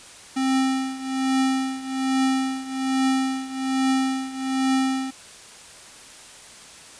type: tone with tremolo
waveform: square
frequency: 264.3 Hz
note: C4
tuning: 18 cents sharp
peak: -18 dBFS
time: 0.36-5.11 s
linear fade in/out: 10 ms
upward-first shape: triangle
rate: 1.2 Hz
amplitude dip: 85%
effects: white hiss -44 dBFS RMS until 6.99 s + resampled to 22050 Hz